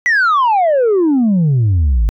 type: exponential sweep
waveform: sine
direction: down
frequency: 2000 to 49 Hz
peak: -7 dBFS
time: 0.06-2.09 s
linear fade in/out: 0 ms
effects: tanh soft clip ceiling -8 dBFS